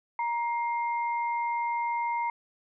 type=tone pair together; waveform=sine; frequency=940 / 2113 Hz; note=A#5 / C7; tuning=+14 / +16 cents; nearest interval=octave + major second; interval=1402 cents; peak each=-27 / -36 dBFS; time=0.19-2.3 s; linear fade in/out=2 ms; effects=none